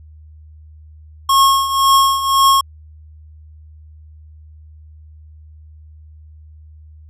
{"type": "tone with tremolo", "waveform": "square", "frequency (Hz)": 1088, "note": "C#6", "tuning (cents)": -33, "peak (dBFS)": -8, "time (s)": [1.29, 2.61], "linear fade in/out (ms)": 5, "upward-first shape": "triangle", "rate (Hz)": 1.9, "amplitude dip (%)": 75, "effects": ["added 77 Hz sine -38 dBFS peak until 7.09 s", "resampled to 32000 Hz"]}